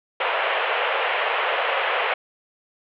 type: band-pass noise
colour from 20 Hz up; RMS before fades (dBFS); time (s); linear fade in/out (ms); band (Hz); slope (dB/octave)
pink; -23; 0.2-2.14; 5; 470 to 3100; 48
effects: none

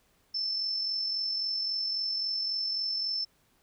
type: tone with amplitude modulation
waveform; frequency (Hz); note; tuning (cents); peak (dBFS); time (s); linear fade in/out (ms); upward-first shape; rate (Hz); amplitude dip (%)
sine; 5300; E8; +9; -27; 0.34-3.25; 10; sine; 43.7; 35
effects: pink hiss -68 dBFS RMS until 3.62 s

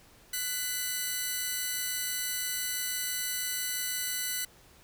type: tone pair together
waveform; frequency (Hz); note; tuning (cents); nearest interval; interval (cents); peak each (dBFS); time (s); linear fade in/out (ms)
5% pulse; 1485 / 2002; F#6 / B6; +6 / +23; perfect fourth; 517; -23; 0.33-4.45; 5
effects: pink hiss -58 dBFS RMS until 4.83 s

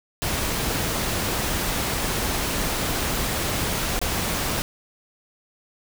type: noise with dropouts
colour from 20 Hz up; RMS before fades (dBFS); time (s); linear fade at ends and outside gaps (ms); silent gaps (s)
pink; -25; 0.22-4.62; 0; 3.991-4.015
effects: none

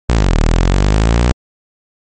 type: linear two-way sweep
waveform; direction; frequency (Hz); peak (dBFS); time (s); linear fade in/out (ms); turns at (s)
sawtooth; down then up; 62.3 to 37 to 62.3; -5; 0.09-1.32; 0; 0.37
effects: MP3 32 kbps

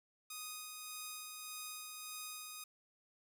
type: tone with tremolo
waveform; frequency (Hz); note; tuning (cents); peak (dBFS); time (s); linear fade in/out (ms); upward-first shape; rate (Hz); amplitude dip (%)
5% pulse; 1244.5; D#6; 0; -32; 0.3-2.64; 5; sine; 1.7; 30
effects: none

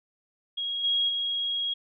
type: tone with level steps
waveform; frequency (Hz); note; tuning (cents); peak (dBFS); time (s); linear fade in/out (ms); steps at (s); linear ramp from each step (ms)
sine; 3292; G#7; -16; -28 / -22 / -26; 0.57-1.74; 10; 0.83 / 1.08; 20
effects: none

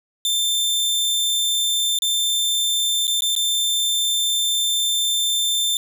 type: tone with dropouts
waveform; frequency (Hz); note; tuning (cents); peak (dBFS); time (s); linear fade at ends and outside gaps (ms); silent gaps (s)
sawtooth; 3568; A7; +23; -15; 0.25-5.77; 1; 1.988-2.021 / 3.07-3.078 / 3.207-3.221 / 3.352-3.363
effects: none

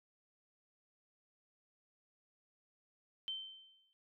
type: tone with exponential decay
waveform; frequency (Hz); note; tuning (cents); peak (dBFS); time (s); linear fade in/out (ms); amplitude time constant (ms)
sine; 3101; G7; -19; -36; 3.28-3.93; 0; 140
effects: none

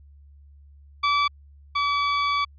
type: tone pair in turn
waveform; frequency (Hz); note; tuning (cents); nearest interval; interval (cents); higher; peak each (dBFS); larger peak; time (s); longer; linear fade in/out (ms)
sawtooth; 1153 / 1145.7; D6 / D6; -32 / -43; unison; 11; first; -15 / -17; first; 1.03-1.28 / 1.75-2.45; second; 10
effects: added 71 Hz sine -47 dBFS peak until 2.58 s + resampled to 11025 Hz

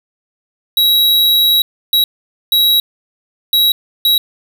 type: tone bursts at uneven times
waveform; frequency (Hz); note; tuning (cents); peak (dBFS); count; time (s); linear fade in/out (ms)
square; 3867; B7; -37; -9; 5; 0.77-1.62 / 1.93-2.04 / 2.52-2.8 / 3.53-3.72 / 4.05-4.18; 2
effects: none

